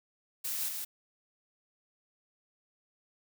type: noise with echo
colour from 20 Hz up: blue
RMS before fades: -35 dBFS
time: 0.44-0.69 s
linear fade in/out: 10 ms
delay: 160 ms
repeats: 1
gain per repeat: -3 dB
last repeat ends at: 0.85 s
effects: none